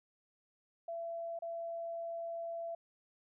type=tone with dropouts; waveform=sine; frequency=672 Hz; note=E5; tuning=33 cents sharp; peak=-38 dBFS; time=0.88-2.75 s; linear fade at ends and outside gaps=5 ms; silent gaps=1.39-1.421 s; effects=none